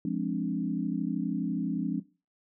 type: chord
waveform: sine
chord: D half-diminished seventh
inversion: first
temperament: equal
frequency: 174.61 / 207.7 / 261.6 / 293.7 Hz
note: F3 / Ab3 / C4 / D4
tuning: 0 / 0 / 0 / 0 cents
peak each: -33 dBFS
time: 0.05-2 s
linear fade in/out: 2 ms
effects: noise-tail reverb RT60 0.3 s tail -17 dB re dry